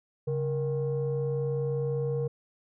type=tone pair together; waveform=sine; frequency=138.3 / 469.5 Hz; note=C#3 / A#4; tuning=-4 / +12 cents; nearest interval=octave + major sixth; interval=2116 cents; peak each=-28 dBFS; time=0.27-2.28 s; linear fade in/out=10 ms; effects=tanh soft clip ceiling -22 dBFS